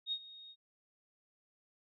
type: tone with ADSR envelope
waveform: sine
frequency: 3729 Hz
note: A#7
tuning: in tune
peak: -32 dBFS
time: 0.06-0.56 s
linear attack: 60 ms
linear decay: 63 ms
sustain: -18 dB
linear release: 55 ms
effects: none